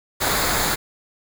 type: noise with comb filter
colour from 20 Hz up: pink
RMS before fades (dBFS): -21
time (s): 0.2-0.76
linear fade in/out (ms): 20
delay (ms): 0.35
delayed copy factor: -0.55
effects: none